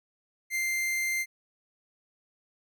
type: tone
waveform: 45% pulse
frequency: 2093 Hz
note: C7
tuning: in tune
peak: -27 dBFS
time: 0.5-1.26 s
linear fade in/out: 50 ms
effects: none